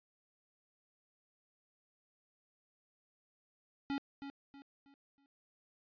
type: tone with echo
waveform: square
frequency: 278.5 Hz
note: C#4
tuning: 8 cents sharp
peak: -35 dBFS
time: 3.9-3.98 s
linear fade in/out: 0 ms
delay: 320 ms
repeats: 4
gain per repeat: -9 dB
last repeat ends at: 5.26 s
effects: resampled to 11025 Hz